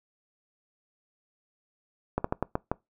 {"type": "slowing click train", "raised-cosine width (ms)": 1, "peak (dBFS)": -12, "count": 6, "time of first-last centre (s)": [2.18, 2.716], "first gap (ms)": 64, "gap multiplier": 1.26, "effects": ["noise-tail reverb RT60 0.2 s tail -23 dB re dry"]}